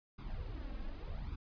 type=noise with flanger; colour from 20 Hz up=brown; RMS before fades=-42 dBFS; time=0.18-1.36 s; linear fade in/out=10 ms; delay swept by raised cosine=0.81 to 3.81 ms; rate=0.86 Hz; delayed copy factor=+0.75; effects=resampled to 11025 Hz